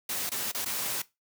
white noise with dropouts, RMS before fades -32 dBFS, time 0.09-1.02 s, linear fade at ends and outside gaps 5 ms, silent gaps 0.294-0.316 / 0.517-0.546 / 0.648-0.658 s, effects noise-tail reverb RT60 0.2 s tail -18 dB re dry + high-pass 100 Hz 12 dB/octave

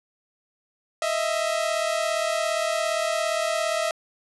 sawtooth tone pair together, 628.6 / 666 Hz, D#5 / E5, +18 / +18 cents, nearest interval minor second, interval 100 cents, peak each -22 dBFS, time 1.02-3.91 s, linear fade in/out 2 ms, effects resampled to 24000 Hz

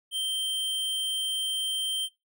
square tone, 3136 Hz, G7, in tune, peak -28 dBFS, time 0.11-2.09 s, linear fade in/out 50 ms, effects noise-tail reverb RT60 0.2 s tail -20 dB re dry

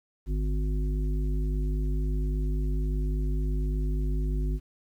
harmonic tone with a mistuned harmonic, 51.8 Hz, G#1, 4 cents flat, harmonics 1 / 3 / 5 / 7, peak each -25 / -35 / -39 / -42 dBFS, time 0.26-4.6 s, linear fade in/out 50 ms, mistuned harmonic 3, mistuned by -57 cents, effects 10-bit

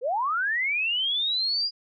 sine linear sweep, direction up, 449.1 to 4906 Hz, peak -23 dBFS, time 0.01-1.71 s, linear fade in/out 50 ms, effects none

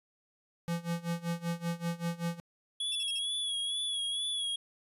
square tone with tremolo, 170 Hz, F3, 46 cents flat, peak -30 dBFS, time 0.68-2.4 s, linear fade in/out 0 ms, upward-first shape sine, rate 5.2 Hz, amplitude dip 90%
square tone with vibrato, 3368 Hz, G#7, 24 cents sharp, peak -32 dBFS, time 2.8-4.56 s, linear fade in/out 5 ms, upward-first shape sine, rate 2.2 Hz, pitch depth 46 cents each way
25% pulse tone bursts, 2680 Hz, E7, 28 cents sharp, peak -38 dBFS, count 4, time 2.92-3.187 s, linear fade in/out 2 ms, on 33 ms, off 45 ms
effects resampled to 32000 Hz

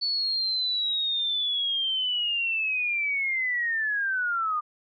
sine linear sweep, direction down, 4464 to 1200 Hz, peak -24 dBFS, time 0.01-4.61 s, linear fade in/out 20 ms, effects none

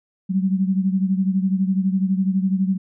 sine beating tone pair, 188.1 / 200.1 Hz, F#3 / G3, +29 / +36 cents, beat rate 12 Hz, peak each -18 / -23 dBFS, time 0.29-2.78 s, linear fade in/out 20 ms, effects none

